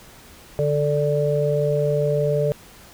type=harmonic tone; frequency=146.83 Hz; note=D3; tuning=in tune; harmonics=1 / 3 / 4; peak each=-22 / -22 / -22 dBFS; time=0.59-2.52 s; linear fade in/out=0 ms; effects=pink hiss -46 dBFS RMS until 2.93 s